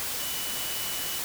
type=tone in noise; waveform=sine; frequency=2960 Hz; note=F#7; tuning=in tune; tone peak=-38 dBFS; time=0.2-1.18 s; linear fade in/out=0 ms; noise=white; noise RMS=-32 dBFS; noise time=0-1.24 s; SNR=-9 dB; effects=none